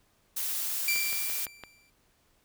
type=noise; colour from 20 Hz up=blue; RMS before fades=-32 dBFS; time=0.36-1.46 s; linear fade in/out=10 ms
type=tone with exponential decay; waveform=sawtooth; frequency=2349 Hz; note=D7; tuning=in tune; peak=-21 dBFS; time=0.88-1.9 s; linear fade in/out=2 ms; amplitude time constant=220 ms
type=click train; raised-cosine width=0.3 ms; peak=-24 dBFS; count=5; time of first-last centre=0.96-1.637 s; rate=5.91 Hz
effects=pink hiss -68 dBFS RMS until 2.44 s